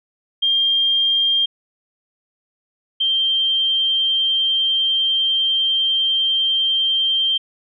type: tone pair in turn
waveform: sine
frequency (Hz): 3199 / 3155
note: G7 / G7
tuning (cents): +34 / +10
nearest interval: unison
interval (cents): 24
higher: first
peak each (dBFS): -14 / -15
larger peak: first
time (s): 0.42-1.46 / 3-7.38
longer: second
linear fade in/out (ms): 10
effects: none